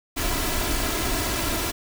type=noise with comb filter; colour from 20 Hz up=pink; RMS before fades=-25 dBFS; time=0.16-1.72 s; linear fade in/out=20 ms; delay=3 ms; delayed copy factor=+0.6; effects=none